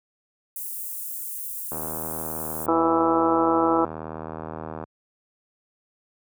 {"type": "high-pass noise", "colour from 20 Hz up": "white", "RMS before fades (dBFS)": -33, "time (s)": [0.56, 2.66], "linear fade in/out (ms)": 2, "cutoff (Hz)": 9000, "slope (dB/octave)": 24}
{"type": "click train", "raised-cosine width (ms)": 1, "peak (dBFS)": -19, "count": 248, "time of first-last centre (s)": [1.72, 4.839], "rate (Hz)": 79.2}
{"type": "harmonic tone", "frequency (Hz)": 164.81, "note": "E3", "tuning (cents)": 0, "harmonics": [2, 3, 4, 5, 6, 7, 8], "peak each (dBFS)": [-22, -25, -29, -26, -27, -31, -26], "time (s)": [2.68, 3.85], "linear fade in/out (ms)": 5}
{"effects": ["high-pass 80 Hz 12 dB/octave"]}